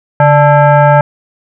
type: tone with frequency modulation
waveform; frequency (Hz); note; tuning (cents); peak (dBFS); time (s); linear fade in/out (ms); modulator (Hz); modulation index
sine; 143; D3; -46; -3; 0.2-1.01; 2; 735; 1.4
effects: none